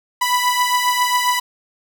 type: beating tone pair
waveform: sawtooth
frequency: 987 / 994.4 Hz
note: B5 / B5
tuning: -1 / +12 cents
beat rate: 7.4 Hz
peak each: -13 / -17 dBFS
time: 0.21-1.4 s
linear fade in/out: 10 ms
effects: none